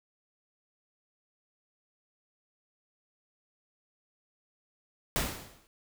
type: noise with exponential decay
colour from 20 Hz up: pink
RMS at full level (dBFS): -27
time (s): 5.16-5.67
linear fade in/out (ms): 0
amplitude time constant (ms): 110
effects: none